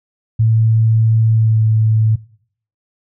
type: tone with pitch glide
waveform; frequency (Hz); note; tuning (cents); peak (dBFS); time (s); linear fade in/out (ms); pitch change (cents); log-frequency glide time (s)
sine; 111.8 to 109.94; A2 to A2; +28 to -1; -9; 0.39-2.16; 10; -29; 1.31-1.63
effects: noise-tail reverb RT60 0.6 s tail -22 dB re dry